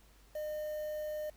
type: tone with quantisation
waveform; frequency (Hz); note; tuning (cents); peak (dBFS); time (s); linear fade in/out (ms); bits
triangle; 608; D#5; -40; -34; 0.35-1.3; 5; 9
effects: added 50 Hz sine -60 dBFS peak until 1.36 s + pink hiss -65 dBFS RMS until 1.36 s